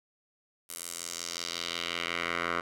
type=tone with band-pass filter sweep; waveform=10% pulse; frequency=85.5 Hz; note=F2; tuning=36 cents flat; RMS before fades=-35 dBFS; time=0.69-2.61 s; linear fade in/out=10 ms; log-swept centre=11000 to 1400 Hz; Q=1.6; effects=none